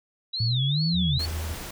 sine tone with vibrato, 3847 Hz, B7, 46 cents flat, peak -27 dBFS, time 0.33-1.26 s, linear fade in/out 10 ms, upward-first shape sine, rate 2.4 Hz, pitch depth 250 cents each way
sine exponential two-way sweep, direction up then down, 110 to 185 to 125.1 Hz, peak -22 dBFS, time 0.4-1.18 s, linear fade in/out 5 ms, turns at 1.02 s
sine tone, 79.8 Hz, D#2, 44 cents sharp, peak -28 dBFS, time 0.92-1.57 s, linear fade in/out 50 ms
pink noise, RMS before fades -37 dBFS, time 1.19-1.71 s, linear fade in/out 5 ms
effects none

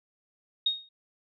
sine tone with exponential decay, 3729 Hz, A#7, in tune, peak -20 dBFS, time 0.66-0.89 s, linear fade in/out 5 ms, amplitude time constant 50 ms, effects none

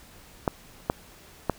clicks, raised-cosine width 1 ms, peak -8 dBFS, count 3, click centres 0.478 / 0.899 / 1.497 s, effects pink hiss -51 dBFS RMS until 1.58 s

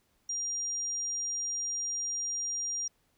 sine tone, 5700 Hz, F8, 34 cents sharp, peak -31 dBFS, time 0.29-2.88 s, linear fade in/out 5 ms, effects pink hiss -72 dBFS RMS until 3.17 s

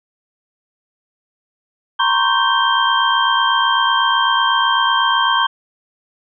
sine tone cluster, 929 / 1039 / 1107 / 1561 / 3170 Hz, A#5 / C6 / C#6 / G6 / G7, -6 / -12 / -3 / -8 / +19 cents, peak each -19 dBFS, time 1.99-5.47 s, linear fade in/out 10 ms, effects none

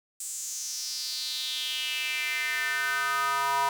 square tone with high-pass filter sweep, 138.59 Hz, C#3, in tune, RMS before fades -30 dBFS, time 0.2-3.69 s, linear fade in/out 2 ms, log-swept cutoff 8000 to 930 Hz, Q 4.4, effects none

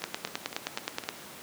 two click trains, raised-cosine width 0.2 ms, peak -12 / -21 dBFS, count 11 / 5, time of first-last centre 0.04-1.089 / 0.02-1.038 s, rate 9.53 / 3.93 Hz, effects pink hiss -45 dBFS RMS until 1.42 s + high-pass 200 Hz 12 dB/octave

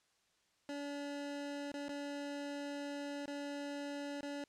25% pulse tone with dropouts, 286.1 Hz, D4, 45 cents flat, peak -37 dBFS, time 0.69-4.44 s, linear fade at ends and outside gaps 1 ms, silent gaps 1.718-1.74 / 1.883-1.892 / 3.257-3.278 / 4.208-4.23 s, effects white hiss -75 dBFS RMS until 4.48 s + low-pass 7000 Hz 12 dB/octave

